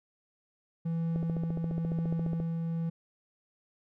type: tone with tremolo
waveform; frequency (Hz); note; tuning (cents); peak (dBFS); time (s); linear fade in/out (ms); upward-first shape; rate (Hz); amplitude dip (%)
triangle; 165.6; E3; +8; -26; 0.85-2.9; 10; triangle; 1; 25
type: click train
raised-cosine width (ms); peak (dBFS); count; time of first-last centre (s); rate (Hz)
2; -24; 19; 1.16-2.401; 14.5
effects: none